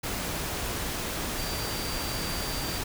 sine tone in noise, 4681 Hz, D8, 7 cents flat, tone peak -38 dBFS, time 1.38-2.79 s, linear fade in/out 10 ms, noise pink, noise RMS -32 dBFS, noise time 0.03-2.84 s, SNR -9 dB, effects none

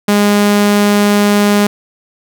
sawtooth tone, 205.4 Hz, G#3, 19 cents flat, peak -4 dBFS, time 0.08-1.67 s, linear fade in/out 5 ms, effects none

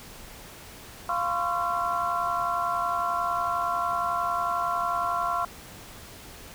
sine tone cluster, 696 / 1027 / 1098 / 1361 Hz, F5 / C6 / C#6 / F6, -6 / -33 / -17 / -45 cents, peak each -30 dBFS, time 1.09-5.45 s, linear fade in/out 2 ms, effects pink hiss -45 dBFS RMS until 6.54 s

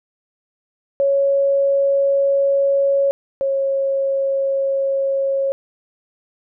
sine tone pair in turn, 554.4 / 545.8 Hz, C#5 / C#5, 0 / -27 cents, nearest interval unison, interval 27 cents, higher first, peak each -13 / -16 dBFS, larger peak first, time 1-3.11 / 3.41-5.52 s, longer neither, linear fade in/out 0 ms, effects none

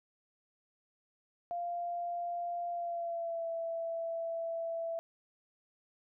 sine tone with pitch glide, 695 to 664.4 Hz, F5 to E5, -9 to +13 cents, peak -34 dBFS, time 1.51-4.99 s, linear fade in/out 0 ms, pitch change -78 cents, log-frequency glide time 2.7-3.47 s, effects none

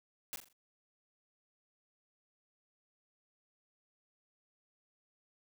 white noise with echo, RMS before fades -41 dBFS, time 0.33-0.36 s, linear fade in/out 0 ms, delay 42 ms, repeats 4, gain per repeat -8 dB, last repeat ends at 0.528 s, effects none

